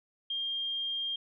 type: tone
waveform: sine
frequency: 3208 Hz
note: G7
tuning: 39 cents sharp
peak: -31 dBFS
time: 0.3-1.16 s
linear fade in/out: 5 ms
effects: none